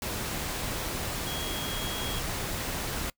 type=tone in noise; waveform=sine; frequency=3288 Hz; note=G#7; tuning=18 cents flat; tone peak=-37 dBFS; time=1.27-2.19 s; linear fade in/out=2 ms; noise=pink; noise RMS=-33 dBFS; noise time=0.02-3.1 s; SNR=-7 dB; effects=noise-tail reverb RT60 0.1 s tail -24 dB re dry